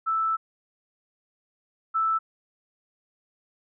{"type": "tone pair in turn", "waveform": "sine", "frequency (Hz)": [1318.5, 1318.5], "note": ["E6", "E6"], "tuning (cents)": [0, 0], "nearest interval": "unison", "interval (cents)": 0, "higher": "neither", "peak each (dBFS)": [-22, -21], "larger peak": "second", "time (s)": [[0.06, 0.37], [1.94, 2.19]], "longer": "first", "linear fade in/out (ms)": 20, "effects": []}